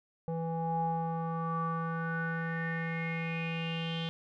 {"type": "tone with low-pass filter sweep", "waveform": "square", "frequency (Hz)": 164.81, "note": "E3", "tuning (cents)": 0, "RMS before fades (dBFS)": -34, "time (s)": [0.28, 4.09], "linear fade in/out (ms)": 0, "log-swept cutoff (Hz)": [660, 3300], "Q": 8.4, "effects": []}